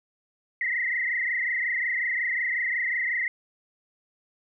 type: tone with frequency modulation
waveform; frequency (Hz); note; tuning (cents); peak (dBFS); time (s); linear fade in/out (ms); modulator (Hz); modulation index
sine; 1975.5; B6; 0; -24; 0.61-3.28; 2; 25.5; 4.4
effects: none